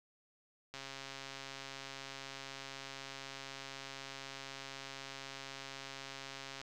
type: click train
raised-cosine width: 0.2 ms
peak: -28 dBFS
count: 800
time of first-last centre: 0.74-6.615 s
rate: 136 Hz
effects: none